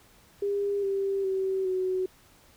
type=tone with pitch steps; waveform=sine; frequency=403 / 392.4 / 382.1 / 372.1 Hz; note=G4 / G4 / G4 / F#4; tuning=+48 / +2 / -44 / +10 cents; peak=-25 dBFS; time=0.42-2.06 s; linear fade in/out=5 ms; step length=410 ms; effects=pink hiss -58 dBFS RMS until 2.56 s